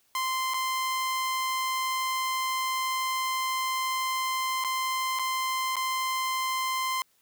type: tone with dropouts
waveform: sawtooth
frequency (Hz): 1041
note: C6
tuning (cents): -9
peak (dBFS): -23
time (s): 0.15-7.02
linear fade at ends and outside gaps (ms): 1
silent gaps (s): 0.537-0.542 / 4.64-4.646 / 5.189-5.194 / 5.757-5.766
effects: white hiss -67 dBFS RMS until 7.21 s